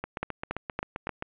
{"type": "two click trains", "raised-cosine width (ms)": 0.5, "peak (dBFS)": [-17, -14], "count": [10, 4], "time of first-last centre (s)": [[0.04, 1.224], [0.23, 1.07]], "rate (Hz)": [7.6, 3.57], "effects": ["resampled to 8000 Hz", "8-bit"]}